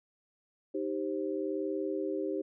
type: chord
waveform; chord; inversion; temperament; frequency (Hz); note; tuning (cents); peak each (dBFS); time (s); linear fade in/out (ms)
sine; C minor; first; equal with one note detuned; 311.1 / 392 / 528.1; Eb4 / G4 / C5; 0 / 0 / +16; -35 / -34 / -38; 0.74-2.42; 10
effects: none